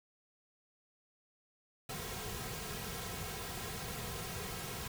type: noise with comb filter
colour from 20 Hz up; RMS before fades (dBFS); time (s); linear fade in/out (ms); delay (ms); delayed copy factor
pink; -42; 1.89-4.88; 5; 3.4; -0.7
effects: none